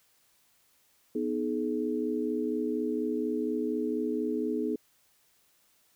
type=chord; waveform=sine; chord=G# minor; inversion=first; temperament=equal with one note detuned; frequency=246.9 / 311.1 / 424.8 Hz; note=B3 / D#4 / G#4; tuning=0 / 0 / +39 cents; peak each=-32 dBFS; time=1.15-4.76 s; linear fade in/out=5 ms; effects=white hiss -67 dBFS RMS until 5.95 s